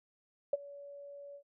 sine tone with ADSR envelope, 568 Hz, C#5, 42 cents sharp, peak -24 dBFS, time 0.53-1.43 s, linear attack 4 ms, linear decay 26 ms, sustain -22 dB, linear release 79 ms, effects none

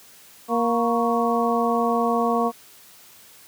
harmonic tone with a mistuned harmonic, 234.5 Hz, A#3, 11 cents sharp, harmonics 1 / 2 / 3 / 4 / 5, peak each -24 / -24 / -24 / -30 / -25 dBFS, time 0.48-2.52 s, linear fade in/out 50 ms, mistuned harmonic 5, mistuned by -92 cents, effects white hiss -49 dBFS RMS until 3.47 s + high-pass 60 Hz 12 dB/octave

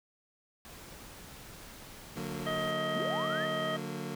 pink noise, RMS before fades -49 dBFS, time 0.65-2.71 s, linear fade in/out 0 ms
25% pulse chord, D augmented, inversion none, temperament just, 146.83 / 183.54 / 229.4 Hz, D3 / F#3 / A#3, 0 / -14 / -28 cents, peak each -37 dBFS, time 2.16-4.15 s, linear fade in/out 5 ms
harmonic tone, 630 Hz, D#5, 21 cents sharp, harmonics 1 / 2 / 3 / 5, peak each -34 / -37 / -39 / -41 dBFS, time 2.46-3.77 s, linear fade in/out 10 ms
sine linear sweep, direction up, 164 to 1862 Hz, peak -36 dBFS, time 2.95-3.46 s, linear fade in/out 10 ms
effects none

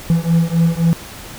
triangle beating tone pair, 164.81 / 168.61 Hz, E3 / E3, 0 / +39 cents, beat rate 3.8 Hz, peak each -13 dBFS, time 0.1-0.93 s, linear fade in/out 0 ms, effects pink hiss -34 dBFS RMS until 1.38 s

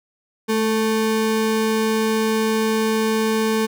square ring-modulated tone, 330.4 Hz, E4, 4 cents sharp, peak -15 dBFS, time 0.48-3.67 s, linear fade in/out 20 ms, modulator 112 Hz, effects none

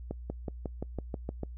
accelerating click train, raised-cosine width 2 ms, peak -21 dBFS, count 9, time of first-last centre 0.11-1.433 s, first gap 190 ms, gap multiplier 0.96, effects noise-tail reverb RT60 0.1 s tail -25 dB re dry + added 60 Hz sine -40 dBFS peak until 1.57 s

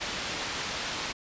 white low-pass noise, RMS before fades -34 dBFS, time 0-1.13 s, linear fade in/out 20 ms, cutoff 4400 Hz, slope 12 dB/octave, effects resampled to 16000 Hz

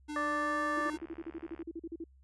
square tone with pitch glide, 299.4 to 304.6 Hz, D4 to D#4, +33 to -37 cents, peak -38 dBFS, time 0.08-0.98 s, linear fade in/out 20 ms, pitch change +30 cents, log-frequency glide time 0.27-0.59 s
harmonic tone, 587 Hz, D5, 1 cent flat, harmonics 1 / 2 / 3, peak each -38 / -33 / -36 dBFS, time 0.16-0.9 s, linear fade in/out 2 ms
sine tone bursts, 331 Hz, E4, 7 cents sharp, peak -37 dBFS, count 16, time 0.77-2.041 s, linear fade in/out 5 ms, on 41 ms, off 41 ms
click train, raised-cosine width 0.5 ms, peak -38 dBFS, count 60, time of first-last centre 0.79-1.62 s, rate 71.1 Hz
effects added 66 Hz sine -58 dBFS peak until 2.23 s + resampled to 24000 Hz

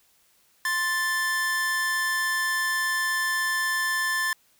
45% pulse tone pair together, 1048.7 / 1760 Hz, C6 / A6, +4 / 0 cents, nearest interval major sixth, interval 896 cents, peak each -31 / -24 dBFS, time 0.65-4.33 s, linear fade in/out 2 ms, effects white hiss -63 dBFS RMS until 4.59 s

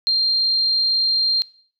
sine tone, 4186 Hz, C8, in tune, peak -15 dBFS, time 0.07-1.42 s, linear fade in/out 0 ms, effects noise-tail reverb RT60 0.5 s tail -21 dB re dry

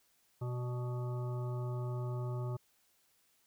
harmonic tone with a mistuned harmonic, 124 Hz, B2, 7 cents sharp, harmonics 1 / 3 / 5 / 7 / 9 / 10, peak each -35 / -45 / -49 / -52 / -54 / -55 dBFS, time 0.41-2.57 s, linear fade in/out 10 ms, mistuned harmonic 5, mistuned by -39 cents, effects white hiss -72 dBFS RMS until 3.46 s

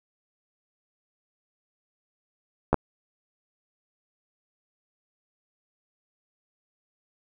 clicks, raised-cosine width 1 ms, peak -6 dBFS, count 2, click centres 2.73 / 2.743 s, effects none

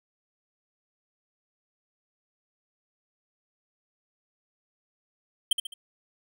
square tone with echo, 3136 Hz, G7, in tune, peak -19 dBFS, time 5.51-5.53 s, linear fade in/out 5 ms, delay 70 ms, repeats 3, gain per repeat -7 dB, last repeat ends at 5.74 s, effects none

